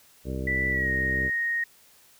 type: harmonic tone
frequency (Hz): 65.4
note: C2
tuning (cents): 0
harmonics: 1 / 2 / 3 / 4 / 5 / 6 / 7 / 9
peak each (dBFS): -32 / -35 / -37 / -38 / -39 / -40 / -40 / -42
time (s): 0.24-1.31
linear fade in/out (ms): 50
type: tone with pitch glide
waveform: sine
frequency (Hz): 1972 to 1865.6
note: B6 to A#6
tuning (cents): -3 to +1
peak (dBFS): -24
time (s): 0.47-1.64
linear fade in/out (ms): 5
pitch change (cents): -96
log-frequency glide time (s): 0.71-0.9
effects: white hiss -57 dBFS RMS until 2.19 s